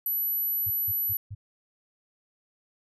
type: tone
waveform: sine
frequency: 11840 Hz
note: F#9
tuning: in tune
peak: -25 dBFS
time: 0.06-1.17 s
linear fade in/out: 2 ms
type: tone bursts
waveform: sine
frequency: 101.4 Hz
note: G#2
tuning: 41 cents flat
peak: -34 dBFS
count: 4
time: 0.66-1.35 s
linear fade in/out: 10 ms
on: 45 ms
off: 170 ms
effects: none